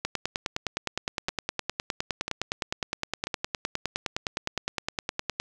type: two click trains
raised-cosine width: 0.2 ms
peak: -10 / -14 dBFS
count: 53 / 3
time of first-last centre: 0.05-5.4 / 1.29-3.27 s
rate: 9.72 / 1.01 Hz
effects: none